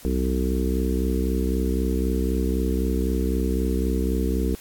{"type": "harmonic tone", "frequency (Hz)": 63.9, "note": "C2", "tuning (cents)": -40, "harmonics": [1, 3, 4, 5, 6, 7], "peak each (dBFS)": [-23, -28, -29, -30, -31, -31], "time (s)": [0.05, 4.55], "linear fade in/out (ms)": 0, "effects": ["white hiss -46 dBFS RMS until 4.6 s", "AAC 64 kbps"]}